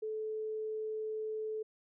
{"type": "tone", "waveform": "sine", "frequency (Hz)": 434.4, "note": "A4", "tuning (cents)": -22, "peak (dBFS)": -35, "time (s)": [0.02, 1.63], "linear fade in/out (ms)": 10, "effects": []}